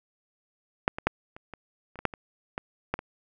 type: clicks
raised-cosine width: 0.5 ms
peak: -6 / -18 / -6 / -28 / -25 / -30 / -23 / -8 / -24 / -16 / -11 / -21 dBFS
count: 12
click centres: 0.879 / 0.985 / 1.07 / 1.365 / 1.537 / 1.957 / 1.99 / 2.053 / 2.138 / 2.579 / 2.94 / 2.991 s
effects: none